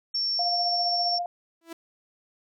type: tone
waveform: sine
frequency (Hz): 5450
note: F8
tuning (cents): -43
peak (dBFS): -24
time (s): 0.14-1.19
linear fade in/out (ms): 10
type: tone with tremolo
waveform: sine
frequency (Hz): 702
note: F5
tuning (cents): +9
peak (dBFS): -25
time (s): 0.39-1.26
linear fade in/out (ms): 2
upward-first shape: sine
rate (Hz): 15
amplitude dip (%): 45
type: tone with exponential growth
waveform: sawtooth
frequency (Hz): 331.8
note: E4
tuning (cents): +11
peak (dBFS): -30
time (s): 1.61-1.73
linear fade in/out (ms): 5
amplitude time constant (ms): 26
effects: none